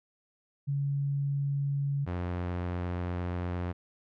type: tone pair in turn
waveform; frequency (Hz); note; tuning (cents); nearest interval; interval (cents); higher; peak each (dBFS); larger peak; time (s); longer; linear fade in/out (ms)
sine / sawtooth; 140.6 / 88.57; C#3 / F2; +25 / +25; minor sixth; 800; first; -27; neither; 0.67-2.06 / 2.06-3.73; second; 20
effects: low-pass 2000 Hz 12 dB/octave